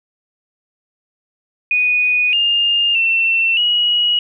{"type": "tone with pitch steps", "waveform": "sine", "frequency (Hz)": [2476, 2818, 2693, 2906], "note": ["D#7", "F7", "E7", "F#7"], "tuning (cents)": [-9, 15, 36, -32], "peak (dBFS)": -12, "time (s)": [1.71, 4.19], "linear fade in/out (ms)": 2, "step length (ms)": 620, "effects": []}